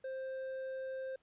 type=tone with hard clipping; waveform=sine; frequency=526 Hz; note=C5; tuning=9 cents sharp; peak=-40 dBFS; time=0.04-1.16 s; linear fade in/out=5 ms; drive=5 dB; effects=pink hiss -75 dBFS RMS until 1.22 s + resampled to 8000 Hz